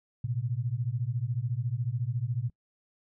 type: beating tone pair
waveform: sine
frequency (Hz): 113.9 / 127.9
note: A#2 / C3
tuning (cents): -40 / -39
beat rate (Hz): 14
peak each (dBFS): -31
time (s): 0.24-2.5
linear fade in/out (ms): 5
effects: noise-tail reverb RT60 0.1 s tail -25 dB re dry